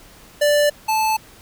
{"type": "tone pair in turn", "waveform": "square", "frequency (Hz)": [587.3, 873.4], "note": ["D5", "A5"], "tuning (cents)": [0, -13], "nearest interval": "perfect fifth", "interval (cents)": 687, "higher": "second", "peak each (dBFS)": [-14, -17], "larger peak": "first", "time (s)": [[0.41, 0.7], [0.88, 1.17]], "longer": "neither", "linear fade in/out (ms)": 10, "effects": ["pink hiss -46 dBFS RMS until 1.41 s"]}